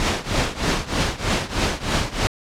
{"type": "noise with tremolo", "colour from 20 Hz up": "pink", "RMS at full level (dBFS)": -18, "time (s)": [0, 2.27], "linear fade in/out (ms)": 0, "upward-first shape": "triangle", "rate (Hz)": 3.2, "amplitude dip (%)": 90, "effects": ["low-pass 6000 Hz 12 dB/octave"]}